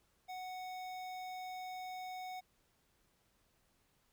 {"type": "tone with notch filter", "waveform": "square", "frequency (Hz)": 740, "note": "F#5", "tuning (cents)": 0, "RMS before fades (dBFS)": -45, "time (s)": [0.28, 2.41], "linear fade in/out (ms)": 20, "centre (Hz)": 10000, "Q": 0.9, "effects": ["pink hiss -75 dBFS RMS until 4.12 s"]}